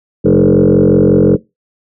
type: tone with frequency modulation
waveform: sine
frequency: 311.1 Hz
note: D#4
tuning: in tune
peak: -4 dBFS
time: 0.24-1.37 s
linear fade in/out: 20 ms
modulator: 45.5 Hz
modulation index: 4.1
effects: noise-tail reverb RT60 0.2 s tail -21 dB re dry + tanh soft clip ceiling -1 dBFS